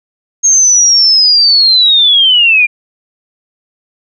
sine linear sweep, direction down, 6500 to 2370 Hz, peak -4 dBFS, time 0.43-2.67 s, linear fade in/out 20 ms, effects none

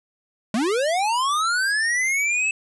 square linear sweep, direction up, 199.1 to 2637 Hz, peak -20 dBFS, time 0.54-2.51 s, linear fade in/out 2 ms, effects resampled to 24000 Hz

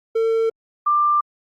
triangle / sine tone pair in turn, 451.1 / 1186.7 Hz, A4 / D6, +43 / +18 cents, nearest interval octave + perfect fourth, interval 1675 cents, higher second, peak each -14 dBFS, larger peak neither, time 0.15-0.5 / 0.86-1.21 s, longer neither, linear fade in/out 10 ms, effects Opus 48 kbps

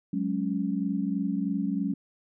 sine chord, F# suspended second, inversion none, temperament just, 185 / 208.1 / 277.5 Hz, F#3 / G#3 / C#4, 0 / +4 / +2 cents, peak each -30 dBFS, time 0.13-1.94 s, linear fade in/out 5 ms, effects none

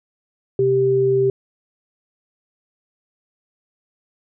sine tone pair together, 130.8 / 392 Hz, C3 / G4, 0 / 0 cents, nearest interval octave + perfect fifth, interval 1900 cents, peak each -23 / -14 dBFS, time 0.59-1.3 s, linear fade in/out 2 ms, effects none

